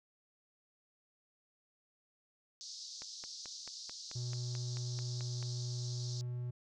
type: band-pass noise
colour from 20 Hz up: white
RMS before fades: -48 dBFS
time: 2.61-6.21 s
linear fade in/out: 0 ms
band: 4100 to 6100 Hz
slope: 48 dB/octave
type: click train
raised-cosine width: 0.3 ms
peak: -32 dBFS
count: 12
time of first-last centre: 3.02-5.427 s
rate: 4.57 Hz
type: tone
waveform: triangle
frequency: 122.7 Hz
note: B2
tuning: 11 cents flat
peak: -35 dBFS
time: 4.15-6.51 s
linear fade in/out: 10 ms
effects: none